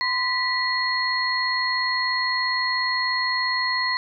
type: tone cluster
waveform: sine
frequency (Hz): 1023 / 1960 / 4286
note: C6 / B6 / C8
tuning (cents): -39 / -14 / +41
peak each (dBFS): -26 / -24 / -26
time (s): 0.01-3.97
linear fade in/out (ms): 0
effects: none